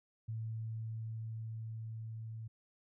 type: tone with level ramp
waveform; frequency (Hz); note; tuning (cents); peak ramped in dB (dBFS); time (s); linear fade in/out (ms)
sine; 111.7; A2; +27; -37 to -42; 0.28-2.48; 10
effects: none